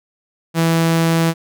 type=tone; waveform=sawtooth; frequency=164.81 Hz; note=E3; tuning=in tune; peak=-9 dBFS; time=0.54-1.34 s; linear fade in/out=50 ms; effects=none